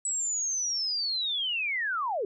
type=linear sweep; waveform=sine; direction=down; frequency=7902 to 370 Hz; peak=-27 dBFS; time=0.05-2.25 s; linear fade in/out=2 ms; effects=none